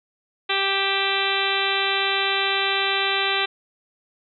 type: harmonic tone with a mistuned harmonic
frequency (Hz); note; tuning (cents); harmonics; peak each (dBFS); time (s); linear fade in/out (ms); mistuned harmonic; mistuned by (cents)
392; G4; 0; 1 / 2 / 3 / 4 / 5 / 6 / 7 / 8 / 9 / 10; -29 / -29 / -29 / -29 / -29 / -29 / -29 / -29 / -29 / -29; 0.49-3.46; 10; 7; -39
effects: none